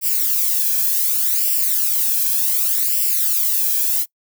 violet noise with flanger, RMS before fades -18 dBFS, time 0.01-4.06 s, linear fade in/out 50 ms, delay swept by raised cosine 0.38 to 1.23 ms, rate 0.67 Hz, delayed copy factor +0.75, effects noise-tail reverb RT60 0.1 s tail -24 dB re dry

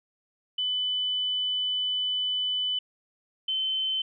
sine tone pair in turn, 3000 / 3070 Hz, F#7 / G7, +23 / -37 cents, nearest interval unison, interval 40 cents, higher second, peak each -25 dBFS, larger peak neither, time 0.58-2.79 / 3.48-4.02 s, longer first, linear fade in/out 5 ms, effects none

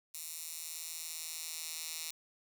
10% pulse tone with high-pass filter sweep, 160.4 Hz, E3, 47 cents flat, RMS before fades -43 dBFS, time 0.14-2.11 s, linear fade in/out 5 ms, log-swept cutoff 7700 to 4700 Hz, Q 0.82, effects none

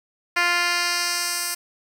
10% pulse tone with band-pass filter sweep, 349.2 Hz, F4, in tune, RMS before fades -23 dBFS, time 0.36-1.55 s, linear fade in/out 10 ms, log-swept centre 2400 to 9900 Hz, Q 0.99, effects 7-bit

